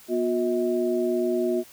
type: tone cluster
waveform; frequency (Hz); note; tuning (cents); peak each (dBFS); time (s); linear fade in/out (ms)
sine; 242.3 / 359.7 / 640; B3 / F#4 / D#5; -33 / -49 / +49; -28 / -23 / -29; 0.08-1.64; 50
effects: white hiss -50 dBFS RMS until 1.72 s